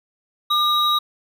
triangle tone pair together, 1204 / 3822 Hz, D6 / A#7, +43 / +43 cents, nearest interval octave + minor sixth, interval 2000 cents, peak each -17 dBFS, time 0.5-0.99 s, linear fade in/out 10 ms, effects none

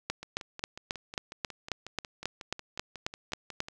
two click trains, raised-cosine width 0.2 ms, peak -24 / -13 dBFS, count 20 / 14, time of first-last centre 0.23-3.685 / 0.1-3.604 s, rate 5.5 / 3.71 Hz, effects none

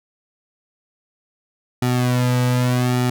sawtooth tone with flanger, 124.5 Hz, B2, 14 cents sharp, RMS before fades -18 dBFS, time 1.82-3.1 s, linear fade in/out 5 ms, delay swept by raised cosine 1.9 to 2.85 ms, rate 0.84 Hz, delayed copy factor -0.9, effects none

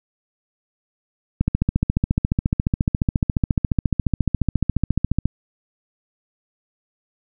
click train, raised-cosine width 5 ms, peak -5 dBFS, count 56, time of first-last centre 1.41-5.256 s, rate 14.3 Hz, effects none

